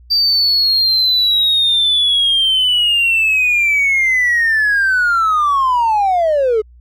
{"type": "linear sweep", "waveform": "triangle", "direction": "down", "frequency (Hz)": [4678, 415.3], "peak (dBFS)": -8, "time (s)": [0.1, 6.62], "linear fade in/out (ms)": 20, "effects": ["tanh soft clip ceiling -7 dBFS", "added 60 Hz sine -40 dBFS peak until 6.8 s"]}